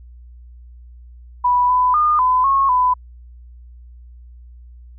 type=tone with pitch steps; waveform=sine; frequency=985 / 1000 / 1217 / 1010 / 1092 / 1001 Hz; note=B5 / B5 / D#6 / B5 / C#6 / B5; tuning=-5 / +21 / -39 / +39 / -26 / +23 cents; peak=-12 dBFS; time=1.44-2.94 s; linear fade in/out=10 ms; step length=250 ms; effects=added 60 Hz sine -38 dBFS peak until 4.98 s